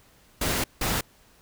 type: noise bursts at uneven times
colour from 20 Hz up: pink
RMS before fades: -26 dBFS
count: 2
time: 0.41-0.64 / 0.81-1.01 s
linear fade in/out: 5 ms
effects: pink hiss -58 dBFS RMS until 1.41 s